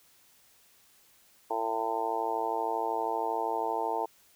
harmonic tone, 112.7 Hz, A2, 42 cents sharp, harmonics 3 / 4 / 5 / 6 / 7 / 8 / 9, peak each -40 / -35 / -43 / -36 / -35 / -32 / -43 dBFS, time 1.5-4.06 s, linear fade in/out 10 ms, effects white hiss -62 dBFS RMS until 4.35 s

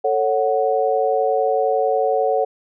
sine chord, F# minor, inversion first, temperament just, 444 / 555 / 740 Hz, A4 / C#5 / F#5, +16 / +2 / 0 cents, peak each -20 dBFS, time 0.04-2.45 s, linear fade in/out 10 ms, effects none

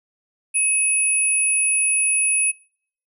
sine tone pair together, 2564 / 10256 Hz, E7 / E9, -49 / -49 cents, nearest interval 2 octaves, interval 2400 cents, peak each -23 / -17 dBFS, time 0.54-2.52 s, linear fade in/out 20 ms, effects noise-tail reverb RT60 0.6 s tail -25 dB re dry

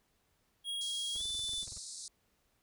square tone with pitch glide, 3290 to 3506 Hz, G#7 to A7, -17 to -7 cents, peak -36 dBFS, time 0.64-1.66 s, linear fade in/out 50 ms, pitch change +110 cents, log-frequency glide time 1.15-1.23 s
white band-pass noise, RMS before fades -46 dBFS, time 0.81-2.08 s, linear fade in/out 2 ms, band 3900 to 9600 Hz, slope 96 dB/octave
brown noise bursts, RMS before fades -50 dBFS, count 14, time 1.15-1.781 s, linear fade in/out 5 ms, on 20 ms, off 27 ms
effects pink hiss -75 dBFS RMS until 2.62 s

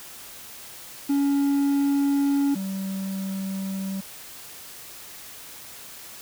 triangle tone pair in turn, 280.8 / 192.87 Hz, C#4 / G3, +22 / -28 cents, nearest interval perfect fifth, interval 650 cents, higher first, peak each -17 / -25 dBFS, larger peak first, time 1.09-2.55 / 2.55-4.01 s, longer neither, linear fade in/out 10 ms, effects white hiss -42 dBFS RMS until 6.21 s

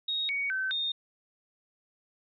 sine tone with pitch steps, 3753 / 2241 / 1536 / 3672 Hz, A#7 / C#7 / G6 / A#7, +11 / +18 / -36 / -27 cents, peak -28 dBFS, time 0.08-0.92 s, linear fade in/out 5 ms, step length 210 ms, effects none

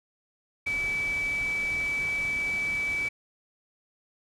sine tone in noise, 2300 Hz, D7, 37 cents flat, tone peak -26 dBFS, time 0.66-3.09 s, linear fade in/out 10 ms, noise pink, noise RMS -41 dBFS, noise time 0.66-3.09 s, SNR +12 dB, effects low-pass 9000 Hz 12 dB/octave

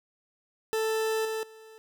40% pulse tone with level steps, 440.9 Hz, A4, 4 cents sharp, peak -25 / -29 / -47 dBFS, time 0.73-1.78 s, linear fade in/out 0 ms, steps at 1.25 / 1.43 s, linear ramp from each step 2 ms, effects none

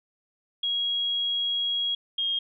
sine tone pair in turn, 3300 / 3243 Hz, G#7 / G#7, -12 / -42 cents, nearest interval unison, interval 30 cents, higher first, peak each -24 / -24 dBFS, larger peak neither, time 0.63-1.95 / 2.18-2.39 s, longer first, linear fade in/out 5 ms, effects none

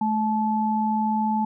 sine tone pair together, 216.6 / 866.4 Hz, A3 / A5, -27 / -27 cents, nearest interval 2 octaves, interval 2400 cents, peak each -23 dBFS, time 0.01-1.45 s, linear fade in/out 5 ms, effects none

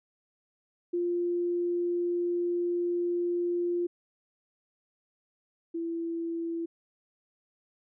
sine tone pair in turn, 349.2 / 334 Hz, F4 / E4, 0 / +23 cents, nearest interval minor second, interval 77 cents, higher first, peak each -26 / -30 dBFS, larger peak first, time 0.93-3.87 / 5.74-6.66 s, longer first, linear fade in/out 10 ms, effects none

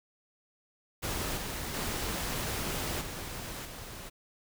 pink noise with level steps, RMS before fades -34 / -37 / -34 / -40 / -44 dBFS, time 1.02-4.1 s, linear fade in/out 20 ms, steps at 1.37 / 1.74 / 3.01 / 3.65 s, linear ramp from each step 2 ms, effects none

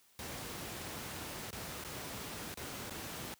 pink noise with dropouts, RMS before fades -43 dBFS, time 0.19-3.34 s, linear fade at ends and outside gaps 0 ms, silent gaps 1.505-1.529 / 1.839-1.848 / 2.541-2.573 / 2.897-2.907 s, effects white hiss -67 dBFS RMS until 3.39 s + high-pass 80 Hz 12 dB/octave

